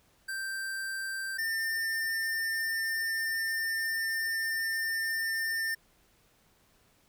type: tone pair in turn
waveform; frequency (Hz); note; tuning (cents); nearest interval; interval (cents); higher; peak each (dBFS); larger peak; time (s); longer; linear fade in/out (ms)
square; 1568 / 1801.6; G6 / A6; 0 / +40; major second; 240; second; -34 / -30; second; 0.28-1.38 / 1.38-5.75; second; 10
effects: pink hiss -66 dBFS RMS until 7.08 s